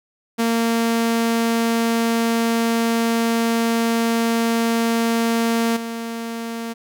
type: tone with level steps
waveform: sawtooth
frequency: 230 Hz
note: A#3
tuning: 23 cents flat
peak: -13 / -22 dBFS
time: 0.38-6.74 s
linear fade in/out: 20 ms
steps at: 5.76 s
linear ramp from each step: 10 ms
effects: none